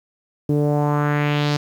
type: tone with low-pass filter sweep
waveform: sawtooth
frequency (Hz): 146.9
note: D3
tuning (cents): +1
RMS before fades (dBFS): -19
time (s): 0.49-1.57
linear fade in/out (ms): 5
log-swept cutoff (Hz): 360 to 5200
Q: 2.3
effects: 8-bit